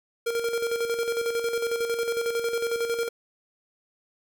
square tone with tremolo, 466.2 Hz, A#4, in tune, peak -24 dBFS, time 0.26-3.09 s, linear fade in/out 10 ms, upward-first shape square, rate 11 Hz, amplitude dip 50%, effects none

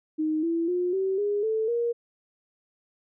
sine tone with pitch steps, 311.1 / 333.4 / 357.4 / 383 / 410.5 / 440 / 471.5 Hz, D#4 / E4 / F4 / G4 / G#4 / A4 / A#4, 0 / +20 / +40 / -40 / -20 / 0 / +20 cents, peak -23 dBFS, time 0.18-1.93 s, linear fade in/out 20 ms, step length 250 ms, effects none

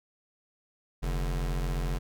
square tone pair together, 44.13 / 146.83 Hz, F1 / D3, +19 / 0 cents, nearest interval octave + major sixth, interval 2081 cents, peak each -29 / -38 dBFS, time 1.02-1.99 s, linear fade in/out 20 ms, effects none

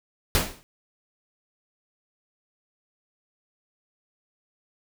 pink noise with exponential decay, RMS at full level -18 dBFS, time 0.35-0.63 s, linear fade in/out 0 ms, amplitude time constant 59 ms, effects none

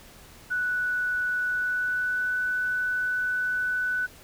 sine tone with pitch glide, 1480 to 1493.7 Hz, F#6 to F#6, 0 to +16 cents, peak -24 dBFS, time 0.5-4.07 s, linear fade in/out 20 ms, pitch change +16 cents, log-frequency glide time 1.48-2.35 s, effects pink hiss -50 dBFS RMS until 4.23 s

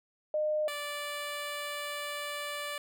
sine / 10% pulse tone pair in turn, 610 / 584.2 Hz, D#5 / D5, -34 / -9 cents, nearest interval minor second, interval 75 cents, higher first, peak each -27 dBFS, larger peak neither, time 0.34-0.68 / 0.68-2.78 s, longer second, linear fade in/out 2 ms, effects none

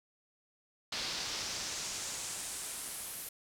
brown noise with band-pass filter sweep, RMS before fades -40 dBFS, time 0.92-3.29 s, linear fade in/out 5 ms, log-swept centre 4400 to 12000 Hz, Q 1.9, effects none

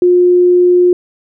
sine tone, 357 Hz, F4, 38 cents sharp, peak -5 dBFS, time 0.02-0.93 s, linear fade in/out 2 ms, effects none

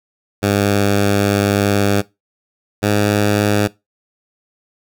10% pulse tone pair in turn, 101 / 103.48 Hz, G#2 / G#2, -48 / -6 cents, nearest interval unison, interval 42 cents, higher second, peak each -5 dBFS, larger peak neither, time 0.42-2.02 / 2.82-3.68 s, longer first, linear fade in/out 20 ms, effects noise-tail reverb RT60 0.2 s tail -19 dB re dry

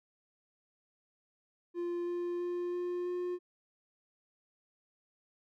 triangle tone with pitch steps, 347.9 / 350.1 / 352.3 / 354.6 / 356.9 Hz, F4 / F4 / F4 / F4 / F4, -7 / +4 / +15 / +26 / +38 cents, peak -31 dBFS, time 1.74-3.39 s, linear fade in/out 50 ms, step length 330 ms, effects none

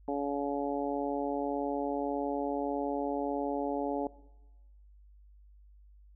harmonic tone, 141.7 Hz, C#3, 38 cents sharp, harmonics 2 / 3 / 4 / 5 / 6, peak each -34 / -36 / -37 / -38 / -39 dBFS, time 0.08-4.07 s, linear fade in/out 2 ms, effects noise-tail reverb RT60 1.0 s tail -19 dB re dry + added 50 Hz sine -54 dBFS peak until 6.15 s

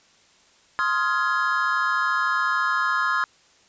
triangle chord, F minor seventh, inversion second, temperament just, 1047.7 / 1257.2 / 1396.9 / 1676.3 Hz, C6 / Eb6 / F6 / Ab6, +2 / +18 / 0 / +16 cents, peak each -24 dBFS, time 0.79-3.24 s, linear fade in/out 0 ms, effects white hiss -57 dBFS RMS until 3.68 s + resampled to 16000 Hz

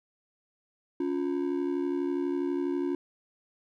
triangle ring-modulated tone, 317.5 Hz, D#4, 35 cents sharp, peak -22 dBFS, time 1-2.95 s, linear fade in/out 2 ms, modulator 36.1 Hz, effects none

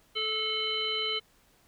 harmonic tone with a mistuned harmonic, 435.7 Hz, A4, 17 cents flat, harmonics 1 / 3 / 5 / 7 / 9, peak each -37 / -39 / -37 / -30 / -37 dBFS, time 0.15-1.2 s, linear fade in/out 20 ms, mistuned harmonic 9, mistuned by +46 cents, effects pink hiss -64 dBFS RMS until 1.67 s

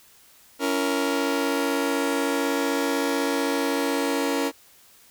sawtooth chord, A# diminished, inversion first, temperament just, 279.7 / 335.6 / 466.2 Hz, C#4 / E4 / A#4, +16 / +31 / 0 cents, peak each -21 / -26 / -23 dBFS, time 0.59-4.52 s, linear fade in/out 50 ms, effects white hiss -54 dBFS RMS until 5.1 s

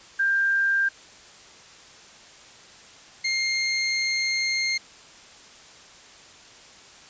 sine / 25% pulse tone pair in turn, 1590 / 2122 Hz, G6 / C7, +24 / +24 cents, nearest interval perfect fourth, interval 500 cents, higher second, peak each -19 dBFS, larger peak neither, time 0.19-0.89 / 3.24-4.78 s, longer second, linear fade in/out 10 ms, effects white hiss -48 dBFS RMS until 7.09 s + resampled to 16000 Hz

